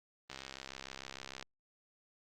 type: click train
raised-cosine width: 0.2 ms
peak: -26 dBFS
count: 76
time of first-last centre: 0.3-1.426 s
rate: 66.6 Hz
effects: Opus 32 kbps